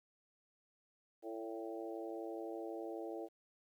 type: harmonic tone with a mistuned harmonic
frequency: 112 Hz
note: A2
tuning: 31 cents sharp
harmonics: 3 / 4 / 5 / 6 / 7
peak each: -45 / -47 / -49 / -51 / -52 dBFS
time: 1.22-3.29 s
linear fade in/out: 50 ms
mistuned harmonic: 5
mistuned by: +21 cents
effects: 12-bit